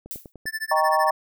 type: click train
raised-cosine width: 2 ms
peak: -27 dBFS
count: 5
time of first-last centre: 0.06-0.456 s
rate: 10.1 Hz
type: noise with exponential decay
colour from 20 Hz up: violet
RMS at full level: -29 dBFS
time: 0.11-0.32 s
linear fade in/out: 0 ms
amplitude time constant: 45 ms
type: tone with tremolo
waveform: square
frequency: 1760 Hz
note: A6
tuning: in tune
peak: -25 dBFS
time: 0.46-1.1 s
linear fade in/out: 2 ms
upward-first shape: sine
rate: 13 Hz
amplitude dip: 100%
type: chord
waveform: sine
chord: Eb dominant seventh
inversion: none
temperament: equal with one note detuned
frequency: 622.3 / 784 / 937.2 / 1108.7 Hz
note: Eb5 / G5 / Bb5 / Db6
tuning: 0 / 0 / +9 / 0 cents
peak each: -23 dBFS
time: 0.71-1.11 s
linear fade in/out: 5 ms
effects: none